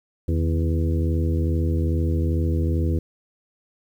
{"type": "harmonic tone with a mistuned harmonic", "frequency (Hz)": 82.41, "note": "E2", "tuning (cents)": 0, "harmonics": [1, 2, 3, 4, 5, 6], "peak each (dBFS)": [-20, -28, -30, -29, -35, -35], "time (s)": [0.28, 2.99], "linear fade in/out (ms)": 5, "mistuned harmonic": 2, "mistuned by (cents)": -100, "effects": ["9-bit"]}